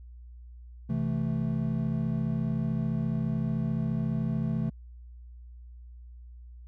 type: chord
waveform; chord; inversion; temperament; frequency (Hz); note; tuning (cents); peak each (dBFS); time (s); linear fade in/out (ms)
triangle; A minor; first; equal; 130.81 / 164.81 / 220; C3 / E3 / A3; 0 / 0 / 0; -29; 0.89-4.7; 10
effects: added 60 Hz sine -44 dBFS peak until 6.67 s